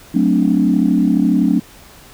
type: chord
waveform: sine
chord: D dominant seventh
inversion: first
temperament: equal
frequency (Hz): 185 / 220 / 261.6 / 293.7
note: F#3 / A3 / C4 / D4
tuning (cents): 0 / 0 / 0 / 0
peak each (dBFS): -16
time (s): 0.14-1.6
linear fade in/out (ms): 10
effects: tanh soft clip ceiling -2 dBFS + pink hiss -42 dBFS RMS until 2.13 s